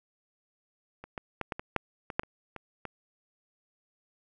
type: clicks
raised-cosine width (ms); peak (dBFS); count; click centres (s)
0.5; -28 / -21 / -17 / -17 / -21 / -11 / -22 / -10 / -30 / -25 / -22; 11; 1.04 / 1.178 / 1.413 / 1.522 / 1.595 / 1.763 / 2.102 / 2.195 / 2.234 / 2.563 / 2.853
effects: none